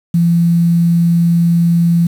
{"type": "tone with quantisation", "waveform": "sine", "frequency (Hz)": 170, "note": "F3", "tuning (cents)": -46, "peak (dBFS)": -8, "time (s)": [0.14, 2.07], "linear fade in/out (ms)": 5, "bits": 6, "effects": []}